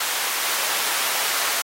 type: high-pass noise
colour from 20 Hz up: pink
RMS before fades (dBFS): -24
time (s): 0-1.62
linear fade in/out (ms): 5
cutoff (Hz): 940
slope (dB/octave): 12
effects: AAC 48 kbps